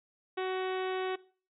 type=harmonic tone; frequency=373.9 Hz; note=F#4; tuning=18 cents sharp; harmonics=1 / 2 / 3 / 4 / 5 / 6 / 7 / 8 / 9 / 10; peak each=-32 / -38 / -42 / -44 / -46 / -48 / -49 / -50 / -51 / -52 dBFS; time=0.37-1.16 s; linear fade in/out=10 ms; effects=noise-tail reverb RT60 0.4 s tail -19 dB re dry